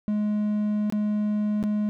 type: tone with dropouts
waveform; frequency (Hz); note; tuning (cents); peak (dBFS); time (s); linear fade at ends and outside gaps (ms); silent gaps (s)
triangle; 210; G#3; +19; -20; 0.08-1.89; 0; 0.9-0.924 / 1.628-1.638
effects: none